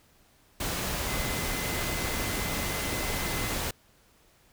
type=tone in noise; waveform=sine; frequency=2046 Hz; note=C7; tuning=39 cents flat; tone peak=-39 dBFS; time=1.08-3.53 s; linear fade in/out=5 ms; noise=pink; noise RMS=-31 dBFS; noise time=0.6-3.71 s; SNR=-11 dB; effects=pink hiss -62 dBFS RMS until 4.52 s